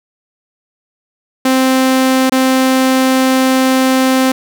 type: tone with dropouts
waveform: sawtooth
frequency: 261.2 Hz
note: C4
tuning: 3 cents flat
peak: -5 dBFS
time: 1.45-4.32 s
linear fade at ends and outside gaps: 5 ms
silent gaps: 2.297-2.32 s
effects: none